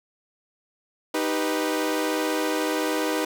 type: chord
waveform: sawtooth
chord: Eb augmented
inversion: none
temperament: equal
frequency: 311.1 / 392 / 493.9 Hz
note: Eb4 / G4 / B4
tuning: 0 / 0 / 0 cents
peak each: -22 / -26 / -24 dBFS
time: 1.14-3.25 s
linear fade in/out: 5 ms
effects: none